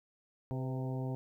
harmonic tone with a mistuned harmonic, 130.81 Hz, C3, in tune, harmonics 1 / 2 / 3 / 4 / 5 / 6 / 7, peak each -35 / -41 / -45 / -47 / -49 / -51 / -52 dBFS, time 0.51-1.15 s, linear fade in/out 0 ms, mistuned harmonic 4, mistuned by -42 cents, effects 12-bit

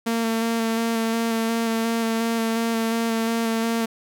sawtooth tone with vibrato, 227.6 Hz, A#3, 41 cents flat, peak -17 dBFS, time 0.06-3.86 s, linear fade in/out 10 ms, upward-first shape square, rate 2.8 Hz, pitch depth 14 cents each way, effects none

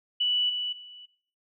sine tone with level steps, 2960 Hz, F#7, in tune, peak -22 / -28 / -44 dBFS, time 0.2-1.06 s, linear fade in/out 10 ms, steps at 0.49 / 0.72 s, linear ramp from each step 10 ms, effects noise-tail reverb RT60 0.5 s tail -17 dB re dry

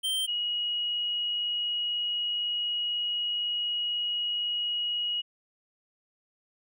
square / sine tone pair in turn, 3136 / 2899 Hz, G7 / F#7, 0 / -36 cents, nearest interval minor second, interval 136 cents, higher first, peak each -27 dBFS, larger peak neither, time 0.03-0.27 / 0.27-5.22 s, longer second, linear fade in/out 20 ms, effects none

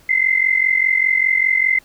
sine tone pair together, 2048 / 2093 Hz, C7 / C7, -38 / 0 cents, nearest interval unison, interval 38 cents, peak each -16 dBFS, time 0.09-1.79 s, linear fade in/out 5 ms, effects pink hiss -51 dBFS RMS until 1.84 s

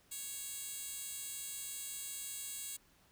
10% pulse tone with high-pass filter, 554.4 Hz, C#5, in tune, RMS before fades -44 dBFS, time 0.11-2.77 s, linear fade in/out 10 ms, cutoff 6800 Hz, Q 1.1, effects pink hiss -68 dBFS RMS until 3.11 s

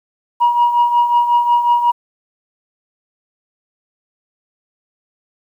sine tone with tremolo, 957 Hz, A#5, 45 cents sharp, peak -6 dBFS, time 0.4-1.92 s, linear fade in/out 20 ms, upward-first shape triangle, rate 5.5 Hz, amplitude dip 70%, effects tanh soft clip ceiling -6 dBFS + 8-bit

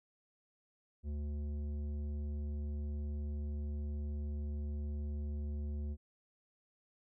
triangle tone with tanh clipping, 73.42 Hz, D2, in tune, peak -38 dBFS, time 1.03-5.97 s, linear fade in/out 50 ms, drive 15 dB, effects none

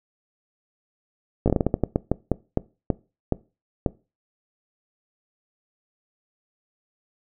slowing click train, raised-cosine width 2 ms, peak -6 dBFS, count 16, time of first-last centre 1.46-3.862 s, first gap 17 ms, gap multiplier 1.28, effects noise-tail reverb RT60 0.3 s tail -21 dB re dry

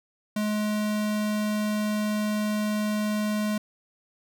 square tone, 211.3 Hz, G#3, 30 cents sharp, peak -25 dBFS, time 0.36-3.58 s, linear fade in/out 5 ms, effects none

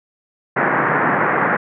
white band-pass noise, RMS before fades -17 dBFS, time 0.56-1.57 s, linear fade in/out 10 ms, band 130 to 1900 Hz, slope 48 dB/octave, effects none

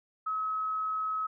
sine tone, 1282 Hz, E6, 49 cents flat, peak -29 dBFS, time 0.26-1.27 s, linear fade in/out 10 ms, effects none

